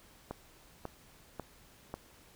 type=click train; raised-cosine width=1 ms; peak=-24 dBFS; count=4; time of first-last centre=0.31-1.94 s; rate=1.84 Hz; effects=pink hiss -60 dBFS RMS until 2.35 s